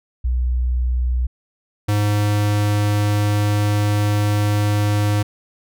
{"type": "tone pair in turn", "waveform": ["sine", "square"], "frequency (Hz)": [61.74, 103.83], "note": ["B1", "G#2"], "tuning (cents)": [0, 0], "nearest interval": "major sixth", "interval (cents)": 900, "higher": "second", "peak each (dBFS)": -16, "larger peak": "neither", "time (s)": [[0.24, 1.27], [1.88, 5.23]], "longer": "second", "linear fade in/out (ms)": 10, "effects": []}